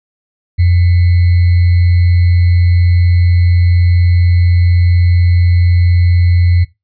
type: tone with sample-and-hold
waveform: sine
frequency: 87.9 Hz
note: F2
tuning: 12 cents sharp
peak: -6 dBFS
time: 0.58-6.65 s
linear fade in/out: 20 ms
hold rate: 2100 Hz
effects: noise-tail reverb RT60 0.2 s tail -17 dB re dry + resampled to 11025 Hz